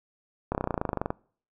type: slowing click train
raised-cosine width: 1 ms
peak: -13 dBFS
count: 17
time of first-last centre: 0.52-1.105 s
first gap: 29 ms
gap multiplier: 1.03
effects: noise-tail reverb RT60 0.5 s tail -25 dB re dry